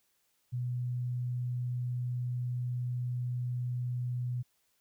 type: tone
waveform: sine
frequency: 123.47 Hz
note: B2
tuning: in tune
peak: -31 dBFS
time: 0.52-4.43 s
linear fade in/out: 20 ms
effects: white hiss -74 dBFS RMS until 4.8 s